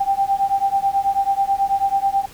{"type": "beating tone pair", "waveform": "sine", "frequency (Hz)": [784, 793.2], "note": ["G5", "G5"], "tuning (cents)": [0, 20], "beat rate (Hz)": 9.2, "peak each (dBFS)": -19, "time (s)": [0, 2.26], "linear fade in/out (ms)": 10, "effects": ["pink hiss -43 dBFS RMS until 2.33 s"]}